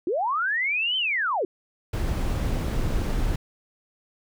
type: linear two-way sweep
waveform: sine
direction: up then down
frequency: 311.1 to 3124 to 322.9 Hz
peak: -22 dBFS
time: 0.07-1.45 s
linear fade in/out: 2 ms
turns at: 0.97 s
type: noise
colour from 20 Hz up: brown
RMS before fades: -25 dBFS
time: 1.93-3.36 s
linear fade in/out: 5 ms
type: click train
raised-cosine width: 2 ms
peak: -20 dBFS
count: 5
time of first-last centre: 2.57-3.018 s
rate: 8.92 Hz
effects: none